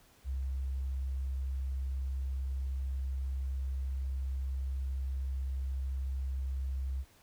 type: tone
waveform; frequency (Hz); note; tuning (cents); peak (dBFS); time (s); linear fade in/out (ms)
sine; 66.4; C2; +26; -32; 0.24-7.05; 50
effects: pink hiss -63 dBFS RMS until 7.22 s